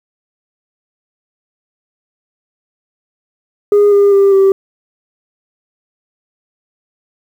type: tone with pitch steps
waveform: sine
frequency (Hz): 410.7 / 403.2 / 395.8 / 388.5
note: G#4 / G4 / G4 / G4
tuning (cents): -19 / +49 / +17 / -16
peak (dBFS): -3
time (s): 3.72-4.52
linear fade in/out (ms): 2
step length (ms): 200
effects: tanh soft clip ceiling -4 dBFS + 7-bit